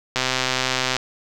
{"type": "click train", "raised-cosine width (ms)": 0.2, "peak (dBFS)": -3, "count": 105, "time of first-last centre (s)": [0.16, 0.966], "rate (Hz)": 129, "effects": []}